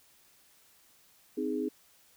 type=chord; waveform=sine; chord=Ab major; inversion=first; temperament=just; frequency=259.6 / 311.5 / 415.3 Hz; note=C4 / Eb4 / Ab4; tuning=-13 / +2 / 0 cents; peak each=-34 dBFS; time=1.37-1.69 s; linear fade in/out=10 ms; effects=white hiss -63 dBFS RMS until 2.16 s